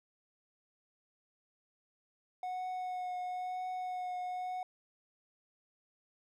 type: tone with vibrato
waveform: triangle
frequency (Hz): 732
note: F#5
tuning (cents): -19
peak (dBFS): -34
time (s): 2.43-4.63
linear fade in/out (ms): 2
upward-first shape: triangle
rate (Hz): 1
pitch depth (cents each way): 17
effects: none